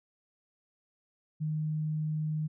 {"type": "tone", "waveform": "sine", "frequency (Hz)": 154.4, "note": "D#3", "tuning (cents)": -13, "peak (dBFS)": -29, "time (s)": [1.4, 2.48], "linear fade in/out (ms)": 20, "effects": []}